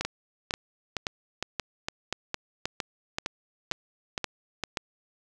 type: two click trains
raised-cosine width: 0.2 ms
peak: -11 / -12 dBFS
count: 10 / 11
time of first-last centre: 0.01-4.772 / 0.05-4.637 s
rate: 1.89 / 2.18 Hz
effects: none